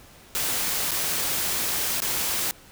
white noise with dropouts, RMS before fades -26 dBFS, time 0.35-2.51 s, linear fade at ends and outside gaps 0 ms, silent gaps 0.909-0.916 / 2.003-2.02 s, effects pink hiss -50 dBFS RMS until 2.71 s

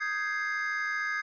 triangle chord, Ab major seventh, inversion second, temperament equal, 1244.5 / 1568 / 1661.2 / 2093 Hz, Eb6 / G6 / Ab6 / C7, 0 / 0 / 0 / 0 cents, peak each -34 / -35 / -30 / -33 dBFS, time 0-1.22 s, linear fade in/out 20 ms, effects tanh soft clip ceiling -19 dBFS + resampled to 16000 Hz

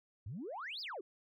sine exponential two-way sweep, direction up then down, 87.31 to 5274 to 336.8 Hz, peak -40 dBFS, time 0.26-1.01 s, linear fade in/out 5 ms, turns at 0.81 s, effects tanh soft clip ceiling -36 dBFS

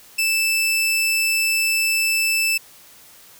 sawtooth tone, 2640 Hz, E7, 2 cents sharp, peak -14 dBFS, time 0.18-2.58 s, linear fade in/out 10 ms, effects white hiss -47 dBFS RMS until 3.39 s

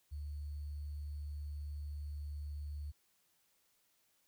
sine tone with sample-and-hold, 73.42 Hz, D2, in tune, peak -40 dBFS, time 0.11-2.92 s, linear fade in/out 20 ms, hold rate 4410 Hz, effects white hiss -75 dBFS RMS until 4.27 s

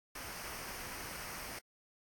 pink noise with comb filter, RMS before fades -45 dBFS, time 0.15-1.59 s, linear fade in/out 5 ms, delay 0.27 ms, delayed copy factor -0.55, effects AAC 64 kbps

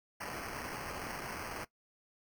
white noise with sample-and-hold, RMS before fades -42 dBFS, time 0.2-1.65 s, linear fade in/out 10 ms, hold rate 3675 Hz, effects noise-tail reverb RT60 0.1 s tail -18 dB re dry

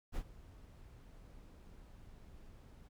brown noise with ADSR envelope, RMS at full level -38 dBFS, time 0.12-2.89 s, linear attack 45 ms, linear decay 65 ms, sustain -18 dB, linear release 23 ms, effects none

